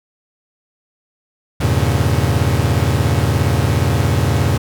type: chord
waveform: 40% pulse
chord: E diminished seventh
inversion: none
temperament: equal with one note detuned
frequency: 82.41 / 99.54 / 116.54 / 138.59 Hz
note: E2 / G2 / Bb2 / Db3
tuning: 0 / +27 / 0 / 0 cents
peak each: -18 dBFS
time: 1.6-4.58 s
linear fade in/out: 10 ms
effects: none